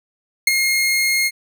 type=tone with ADSR envelope; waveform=sawtooth; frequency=2143 Hz; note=C7; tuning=41 cents sharp; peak=-4 dBFS; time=0.47-1.31 s; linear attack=5 ms; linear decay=15 ms; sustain=-8 dB; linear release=45 ms; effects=none